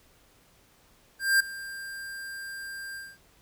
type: tone with ADSR envelope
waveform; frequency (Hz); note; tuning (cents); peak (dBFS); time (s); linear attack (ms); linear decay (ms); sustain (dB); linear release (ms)
square; 1590; G6; +24; -18; 1.19-3.18; 210; 7; -19; 220
effects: pink hiss -61 dBFS RMS until 3.41 s